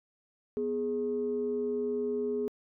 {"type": "tone pair together", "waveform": "sine", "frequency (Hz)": [246.9, 417.4], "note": ["B3", "G#4"], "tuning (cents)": [0, 9], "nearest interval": "major sixth", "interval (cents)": 909, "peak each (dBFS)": [-34, -29], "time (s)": [0.57, 2.48], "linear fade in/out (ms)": 0, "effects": ["tanh soft clip ceiling -22 dBFS"]}